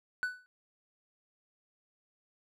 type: tone with exponential decay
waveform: triangle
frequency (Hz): 1491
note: F#6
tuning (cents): +13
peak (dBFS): -25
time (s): 0.23-0.46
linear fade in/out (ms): 0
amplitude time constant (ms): 50
effects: none